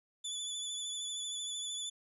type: tone with vibrato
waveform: 25% pulse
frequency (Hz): 3468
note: A7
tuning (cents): -26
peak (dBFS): -33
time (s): 0.24-1.9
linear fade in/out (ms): 10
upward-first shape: sine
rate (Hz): 13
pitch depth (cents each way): 33
effects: resampled to 32000 Hz